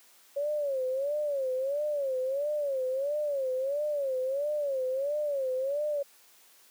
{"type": "tone with vibrato", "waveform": "sine", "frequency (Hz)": 554.4, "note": "C#5", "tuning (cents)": 0, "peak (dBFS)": -27, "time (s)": [0.36, 6.03], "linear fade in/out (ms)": 10, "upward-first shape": "sine", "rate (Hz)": 1.5, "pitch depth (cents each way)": 140, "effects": ["white hiss -59 dBFS RMS until 6.7 s", "high-pass 300 Hz 12 dB/octave"]}